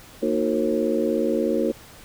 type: harmonic tone with a mistuned harmonic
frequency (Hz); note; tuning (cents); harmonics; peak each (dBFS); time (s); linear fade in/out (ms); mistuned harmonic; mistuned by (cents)
77; D#2; -17; 3 / 4 / 5 / 6 / 7; -26 / -26 / -26 / -26 / -26; 0.22-1.72; 10; 5; -91
effects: pink hiss -46 dBFS RMS until 2.04 s